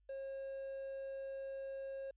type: tone with quantisation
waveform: triangle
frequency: 541 Hz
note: C#5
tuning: 42 cents flat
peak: -40 dBFS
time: 0.09-2.11 s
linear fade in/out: 5 ms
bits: 11
effects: added 50 Hz sine -70 dBFS peak until 2.16 s + resampled to 8000 Hz